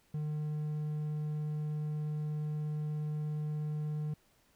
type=tone; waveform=triangle; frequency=151.4 Hz; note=D#3; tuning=47 cents flat; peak=-31 dBFS; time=0.14-4.14 s; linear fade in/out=5 ms; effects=pink hiss -69 dBFS RMS until 4.55 s